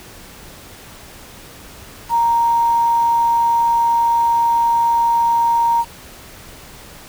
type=tone with quantisation; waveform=sine; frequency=932.3 Hz; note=A#5; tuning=in tune; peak=-12 dBFS; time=2.09-5.85 s; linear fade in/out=50 ms; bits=6; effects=pink hiss -39 dBFS RMS until 7.08 s